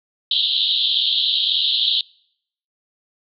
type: band-pass noise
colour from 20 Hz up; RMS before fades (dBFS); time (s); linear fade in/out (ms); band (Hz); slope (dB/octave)
pink; -19; 0.31-2.01; 2; 3100 to 4100; 96
effects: noise-tail reverb RT60 0.7 s tail -26 dB re dry